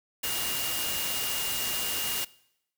sine tone in noise, 2836 Hz, F7, 26 cents sharp, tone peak -35 dBFS, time 0.23-2.25 s, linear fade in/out 10 ms, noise white, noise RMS -31 dBFS, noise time 0.23-2.25 s, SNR -7 dB, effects noise-tail reverb RT60 0.8 s tail -22 dB re dry

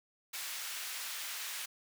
pink high-pass noise, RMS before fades -41 dBFS, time 0.33-1.66 s, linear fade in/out 10 ms, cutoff 1800 Hz, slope 12 dB/octave, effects none

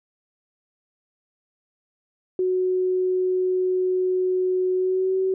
sine tone with pitch glide, 369 to 378.3 Hz, F#4 to F#4, -5 to +38 cents, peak -19 dBFS, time 2.39-5.34 s, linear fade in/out 2 ms, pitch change +43 cents, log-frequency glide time 4.74-5.16 s, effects none

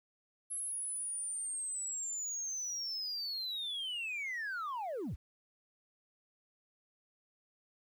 sine linear sweep, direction down, 11000 to 34.65 Hz, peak -34 dBFS, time 0.5-5.16 s, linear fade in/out 20 ms, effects tanh soft clip ceiling -35 dBFS + 11-bit

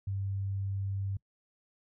sine tone, 98 Hz, G2, in tune, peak -31 dBFS, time 0.07-1.17 s, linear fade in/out 5 ms, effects noise-tail reverb RT60 0.1 s tail -24 dB re dry

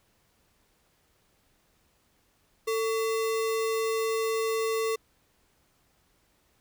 sine tone with sample-and-hold, 446 Hz, A4, 23 cents sharp, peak -25 dBFS, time 2.67-4.96 s, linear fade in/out 10 ms, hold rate 1575 Hz, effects pink hiss -68 dBFS RMS until 6.6 s

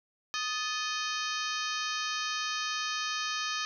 harmonic tone with a mistuned harmonic, 622.3 Hz, D#5, in tune, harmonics 2 / 3 / 4 / 5 / 6 / 7 / 8 / 9 / 10, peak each -36 / -38 / -39 / -40 / -41 / -41 / -42 / -43 / -43 dBFS, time 0.34-3.65 s, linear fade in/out 0 ms, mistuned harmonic 3, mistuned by -120 cents, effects none

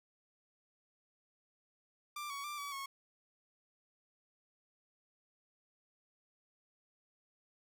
sawtooth tone with pitch steps, 1183 / 1122 / 1182 / 1141 / 1096 Hz, D6 / C#6 / D6 / C#6 / C#6, +12 / +21 / +11 / +50 / -20 cents, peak -37 dBFS, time 2.16-2.86 s, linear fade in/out 5 ms, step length 140 ms, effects none

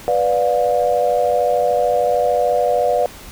sine chord, B diminished, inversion none, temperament equal with one note detuned, 493.9 / 587.3 / 710.3 Hz, B4 / D5 / F5, 0 / 0 / +29 cents, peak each -18 dBFS, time 0.08-3.06 s, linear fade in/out 0 ms, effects pink hiss -38 dBFS RMS until 3.31 s

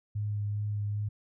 sine tone with vibrato, 103.83 Hz, G#2, in tune, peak -29 dBFS, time 0.15-1.09 s, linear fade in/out 10 ms, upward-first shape sine, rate 2.5 Hz, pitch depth 13 cents each way, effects none

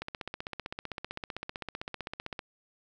click train, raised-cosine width 0.3 ms, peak -20 dBFS, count 38, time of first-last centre 0.02-2.392 s, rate 15.6 Hz, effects none

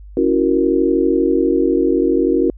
sine chord, F# dominant seventh, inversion second, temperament equal, 277.2 / 329.6 / 370 / 466.2 Hz, C#4 / E4 / F#4 / A#4, 0 / 0 / 0 / 0 cents, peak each -18 / -17 / -17 / -19 dBFS, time 0.17-2.5 s, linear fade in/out 2 ms, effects added 50 Hz sine -34 dBFS peak until 2.57 s

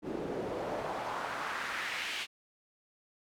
pink noise with band-pass filter sweep, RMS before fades -37 dBFS, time 0.02-2.27 s, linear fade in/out 50 ms, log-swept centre 300 to 2900 Hz, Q 1.7, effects none

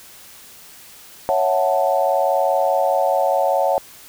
sine chord, F# minor seventh, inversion second, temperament equal, 554.4 / 659.3 / 740 / 880 Hz, C#5 / E5 / F#5 / A5, 0 / 0 / 0 / 0 cents, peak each -19 / -21 / -20 / -23 dBFS, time 1.29-3.78 s, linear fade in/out 0 ms, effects white hiss -43 dBFS RMS until 4.08 s

